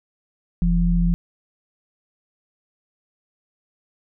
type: tone pair together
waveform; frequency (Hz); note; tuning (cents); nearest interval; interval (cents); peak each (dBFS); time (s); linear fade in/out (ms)
sine; 43.07 / 172.1; F1 / F3; -23 / -25; 2 octaves; 2398; -18; 0.62-1.14; 0
effects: none